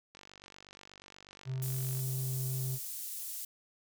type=click train; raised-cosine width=0.2 ms; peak=-34 dBFS; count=90; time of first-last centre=0.15-1.993 s; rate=48.3 Hz
type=tone; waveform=triangle; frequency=130.81 Hz; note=C3; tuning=in tune; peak=-31 dBFS; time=1.45-2.79 s; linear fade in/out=50 ms
type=high-pass noise; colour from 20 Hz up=pink; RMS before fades=-41 dBFS; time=1.62-3.45 s; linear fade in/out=5 ms; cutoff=9700 Hz; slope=12 dB/octave
effects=none